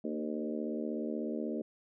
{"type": "harmonic tone with a mistuned harmonic", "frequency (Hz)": 76.4, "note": "D#2", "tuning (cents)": -31, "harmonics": [3, 4, 5, 6, 7, 8], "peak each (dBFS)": [-37, -39, -41, -43, -44, -45], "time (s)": [0.04, 1.62], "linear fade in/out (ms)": 5, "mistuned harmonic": 4, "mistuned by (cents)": -21, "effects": []}